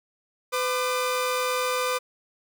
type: tone pair together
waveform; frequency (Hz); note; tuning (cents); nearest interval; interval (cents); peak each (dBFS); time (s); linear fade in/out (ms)
sawtooth; 504 / 1198.7; B4 / D6; +35 / +35; octave + minor third; 1500; -22 / -24; 0.52-1.99; 20
effects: none